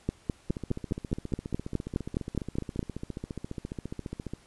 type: two click trains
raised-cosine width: 3 ms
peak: -22 / -14 dBFS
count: 57 / 14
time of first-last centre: 0.5-4.336 / 0.09-2.793 s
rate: 14.6 / 4.81 Hz
effects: pink hiss -59 dBFS RMS until 4.46 s + resampled to 24000 Hz